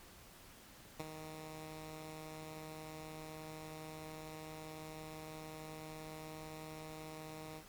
10% pulse tone with ADSR envelope, 156.4 Hz, D#3, 9 cents sharp, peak -30 dBFS, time 0.99-7.64 s, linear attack 12 ms, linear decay 24 ms, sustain -9 dB, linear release 74 ms, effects pink hiss -58 dBFS RMS until 7.68 s + MP3 96 kbps

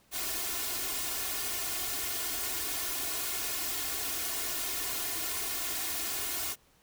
white noise with comb filter, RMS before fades -34 dBFS, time 0.11-6.56 s, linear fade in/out 50 ms, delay 2.8 ms, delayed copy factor +1, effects pink hiss -65 dBFS RMS until 6.82 s

